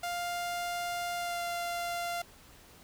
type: tone with pitch glide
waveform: sawtooth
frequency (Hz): 700 to 693.6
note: F5 to F5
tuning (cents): +4 to -12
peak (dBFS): -29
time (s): 0.03-2.22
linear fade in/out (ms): 5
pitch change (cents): -16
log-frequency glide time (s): 1.16-1.42
effects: pink hiss -56 dBFS RMS until 2.83 s